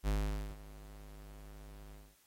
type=tone with ADSR envelope; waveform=square; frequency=51.2 Hz; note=G#1; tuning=24 cents flat; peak=-30 dBFS; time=0.03-2.16 s; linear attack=48 ms; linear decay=480 ms; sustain=-20 dB; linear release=240 ms; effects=white hiss -69 dBFS RMS until 2.26 s + AAC 48 kbps